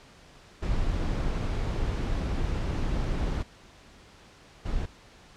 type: noise bursts at uneven times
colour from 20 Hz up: brown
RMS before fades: -28 dBFS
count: 2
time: 0.62-3.43 / 4.65-4.86 s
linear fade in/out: 10 ms
effects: pink hiss -53 dBFS RMS until 5.36 s + low-pass 6000 Hz 12 dB/octave